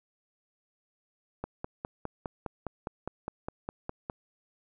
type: click train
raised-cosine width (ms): 1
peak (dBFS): -20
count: 14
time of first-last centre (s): 1.44-4.098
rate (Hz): 4.89
effects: none